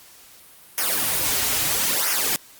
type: noise with flanger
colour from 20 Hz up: white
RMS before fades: -22 dBFS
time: 0.78-2.36 s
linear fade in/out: 0 ms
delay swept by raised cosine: 0.24 to 6.14 ms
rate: 0.76 Hz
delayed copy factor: -0.85
effects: white hiss -48 dBFS RMS until 2.59 s + Opus 48 kbps